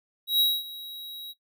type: tone with ADSR envelope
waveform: square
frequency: 3846 Hz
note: B7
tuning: 47 cents flat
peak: -18 dBFS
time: 0.27-1.34 s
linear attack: 130 ms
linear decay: 230 ms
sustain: -19 dB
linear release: 35 ms
effects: noise-tail reverb RT60 0.1 s tail -17 dB re dry